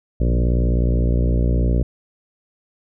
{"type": "harmonic tone with a mistuned harmonic", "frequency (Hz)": 59.5, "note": "A#1", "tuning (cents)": 36, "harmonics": [1, 2, 3, 4, 5, 6, 7, 8, 9, 10], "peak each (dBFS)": [-16, -22, -26, -28, -30, -32, -33, -34, -35, -36], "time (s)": [0.2, 1.83], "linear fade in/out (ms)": 5, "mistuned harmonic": 2, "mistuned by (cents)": 46, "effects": []}